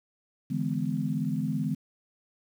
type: chord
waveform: sine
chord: E dominant seventh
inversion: third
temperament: equal with one note detuned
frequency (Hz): 146.83 / 164.81 / 207.7 / 251.1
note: D3 / E3 / G#3 / B3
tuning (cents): 0 / 0 / 0 / +29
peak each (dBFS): -32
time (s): 0.5-1.75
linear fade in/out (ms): 10
effects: 9-bit